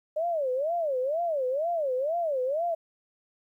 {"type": "tone with vibrato", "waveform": "sine", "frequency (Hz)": 592, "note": "D5", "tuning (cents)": 14, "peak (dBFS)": -25, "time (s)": [0.16, 2.75], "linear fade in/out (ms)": 10, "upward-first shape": "sine", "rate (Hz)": 2.1, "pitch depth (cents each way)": 280, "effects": ["11-bit"]}